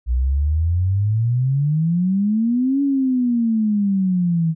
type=exponential two-way sweep; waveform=sine; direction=up then down; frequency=59 to 283.1 to 159 Hz; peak=-15 dBFS; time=0.06-4.55 s; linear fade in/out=50 ms; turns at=2.82 s; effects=none